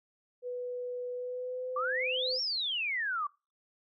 sine tone with pitch glide, 493.9 to 510.1 Hz, B4 to C5, 0 to -44 cents, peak -34 dBFS, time 0.42-2.4 s, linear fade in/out 50 ms, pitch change +56 cents, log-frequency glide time 1.13-1.77 s
sine exponential two-way sweep, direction up then down, 1127 to 5600 to 1127 Hz, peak -30 dBFS, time 1.76-3.27 s, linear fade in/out 5 ms, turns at 2.41 s
effects noise-tail reverb RT60 0.3 s tail -25 dB re dry

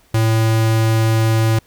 square tone, 111.8 Hz, A2, 28 cents sharp, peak -13 dBFS, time 0.14-1.59 s, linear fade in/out 5 ms, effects pink hiss -54 dBFS RMS until 1.66 s

